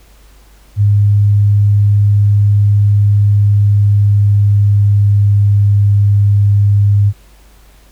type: tone with pitch glide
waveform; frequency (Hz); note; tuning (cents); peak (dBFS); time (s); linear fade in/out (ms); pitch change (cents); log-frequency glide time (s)
sine; 102.5 to 101.67; G#2 to G#2; -22 to -36; -6; 0.76-7.13; 50; -14; 3.21-5.81
effects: added 50 Hz sine -41 dBFS peak until 7.91 s + pink hiss -48 dBFS RMS until 7.91 s